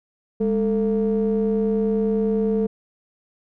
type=ring-modulated tone; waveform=triangle; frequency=120 Hz; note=B2; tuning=49 cents flat; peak=-13 dBFS; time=0.4-2.67 s; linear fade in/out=10 ms; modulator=325 Hz; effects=none